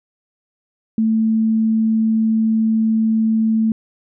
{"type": "tone", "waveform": "sine", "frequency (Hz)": 221.6, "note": "A3", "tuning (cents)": 13, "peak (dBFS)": -13, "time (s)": [0.98, 3.72], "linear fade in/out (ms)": 2, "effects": []}